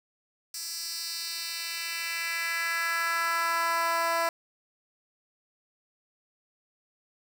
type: tone with high-pass filter sweep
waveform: 10% pulse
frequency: 334 Hz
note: E4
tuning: 23 cents sharp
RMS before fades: -30 dBFS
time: 0.54-4.29 s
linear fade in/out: 2 ms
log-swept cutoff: 6100 to 720 Hz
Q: 1.9
effects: 8-bit